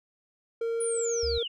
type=tone with pitch glide; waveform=triangle; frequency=460 to 466.2 Hz; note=A#4 to A#4; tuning=-23 to 0 cents; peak=-25 dBFS; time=0.61-1.43 s; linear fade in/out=5 ms; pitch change=+23 cents; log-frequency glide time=0.72-1.27 s
type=linear sweep; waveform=sine; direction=down; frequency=9810 to 2761 Hz; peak=-31 dBFS; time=0.8-1.48 s; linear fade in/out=10 ms
type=tone; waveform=sine; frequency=69.8 Hz; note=C#2; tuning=13 cents sharp; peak=-32 dBFS; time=1.23-1.38 s; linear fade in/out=0 ms
effects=none